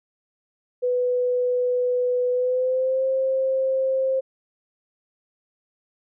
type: tone with pitch glide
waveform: sine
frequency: 496 to 528.5 Hz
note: B4 to C5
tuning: +7 to +17 cents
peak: -19 dBFS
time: 0.82-4.21 s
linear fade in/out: 20 ms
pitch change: +110 cents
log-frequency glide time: 2.31-3.05 s
effects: none